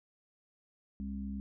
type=harmonic tone; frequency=67.5 Hz; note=C#2; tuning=45 cents flat; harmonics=1 / 3 / 4; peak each=-41 / -38 / -47 dBFS; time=1-1.4 s; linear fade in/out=0 ms; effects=none